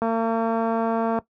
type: click train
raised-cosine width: 1 ms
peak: -11 dBFS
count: 266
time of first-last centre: 0.02-1.187 s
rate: 227 Hz
effects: noise-tail reverb RT60 0.1 s tail -17 dB re dry + high-pass 80 Hz 12 dB/octave